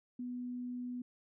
sine tone, 246.9 Hz, B3, in tune, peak -38 dBFS, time 0.19-1.02 s, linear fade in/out 5 ms, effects none

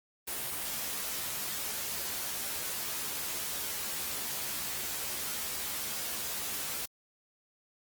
white noise with comb filter, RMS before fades -36 dBFS, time 0.27-6.86 s, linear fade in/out 10 ms, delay 14 ms, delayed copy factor +0.95, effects Opus 32 kbps

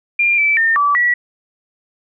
sine tone with pitch steps, 2396 / 2318 / 1815 / 1154 / 1938 Hz, D7 / D7 / A#6 / D6 / B6, +34 / -23 / -47 / -31 / -33 cents, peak -11 dBFS, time 0.19-1.14 s, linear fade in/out 5 ms, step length 190 ms, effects none

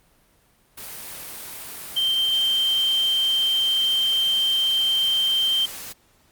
sine tone in noise, 3136 Hz, G7, in tune, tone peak -18 dBFS, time 1.96-5.66 s, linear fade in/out 10 ms, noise white, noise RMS -36 dBFS, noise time 0.77-5.93 s, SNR +15 dB, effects pink hiss -60 dBFS RMS until 6.31 s + Opus 32 kbps

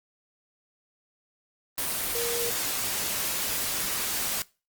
sine tone in noise, 471.3 Hz, A#4, 19 cents sharp, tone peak -30 dBFS, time 2.15-2.5 s, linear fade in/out 0 ms, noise white, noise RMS -29 dBFS, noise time 1.78-4.42 s, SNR -4 dB, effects noise-tail reverb RT60 0.3 s tail -22 dB re dry + Opus 24 kbps

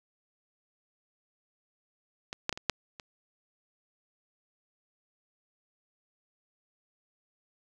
clicks, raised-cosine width 0.2 ms, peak -19 / -10 / -15 / -22 / -7 / -25 dBFS, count 6, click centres 2.329 / 2.494 / 2.527 / 2.575 / 2.697 / 2.998 s, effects none

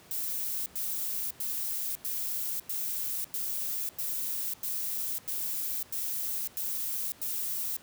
violet noise bursts, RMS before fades -33 dBFS, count 12, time 0.11-7.766 s, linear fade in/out 0 ms, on 550 ms, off 96 ms, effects pink hiss -55 dBFS RMS until 7.82 s + high-pass 80 Hz 12 dB/octave

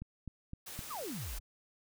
click train, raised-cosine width 5 ms, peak -30 dBFS, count 4, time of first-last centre 0.02-0.791 s, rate 3.89 Hz
white noise, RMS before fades -46 dBFS, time 0.66-1.39 s, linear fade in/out 10 ms
sine exponential sweep, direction down, 1340 to 31.65 Hz, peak -39 dBFS, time 0.9-1.4 s, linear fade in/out 10 ms
effects none

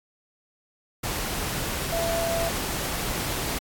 sine tone in noise, 669 Hz, E5, 25 cents sharp, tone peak -25 dBFS, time 1.92-2.49 s, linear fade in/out 10 ms, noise pink, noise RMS -29 dBFS, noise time 1.03-3.59 s, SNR +1 dB, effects AAC 64 kbps

